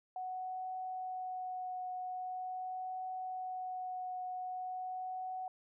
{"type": "tone with vibrato", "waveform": "sine", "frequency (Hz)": 740, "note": "F#5", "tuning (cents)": 0, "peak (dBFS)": -38, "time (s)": [0.16, 5.48], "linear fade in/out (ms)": 2, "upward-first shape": "triangle", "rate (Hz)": 0.43, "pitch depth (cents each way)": 13, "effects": []}